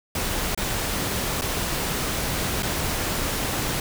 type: noise with dropouts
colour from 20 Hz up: pink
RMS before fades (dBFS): -26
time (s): 0.15-3.8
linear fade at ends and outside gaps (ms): 2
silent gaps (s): 0.548-0.575 / 1.412-1.419 / 2.624-2.63
effects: none